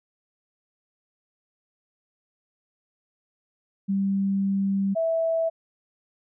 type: tone pair in turn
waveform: sine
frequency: 196 / 655.7 Hz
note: G3 / E5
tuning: 0 / -9 cents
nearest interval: octave + major sixth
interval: 2091 cents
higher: second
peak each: -21 dBFS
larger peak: neither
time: 3.88-4.95 / 4.95-5.5 s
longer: first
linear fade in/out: 20 ms
effects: none